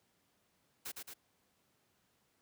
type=noise with echo; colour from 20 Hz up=white; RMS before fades=-43 dBFS; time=0.85-0.92 s; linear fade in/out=10 ms; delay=110 ms; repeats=2; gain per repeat=-3 dB; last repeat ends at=1.14 s; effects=pink hiss -75 dBFS RMS until 2.41 s + high-pass 100 Hz 12 dB/octave